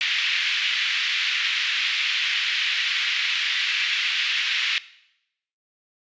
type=band-pass noise; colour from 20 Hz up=white; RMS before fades=-24 dBFS; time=0.01-4.78 s; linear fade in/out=0 ms; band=1900 to 3400 Hz; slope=24 dB/octave; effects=noise-tail reverb RT60 0.8 s tail -18 dB re dry + resampled to 16000 Hz